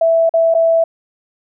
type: tone with dropouts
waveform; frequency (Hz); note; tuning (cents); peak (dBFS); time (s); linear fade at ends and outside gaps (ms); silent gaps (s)
sine; 659.3; E5; 0; -9; 0.01-0.84; 5; 0.294-0.338 / 0.541-0.548
effects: none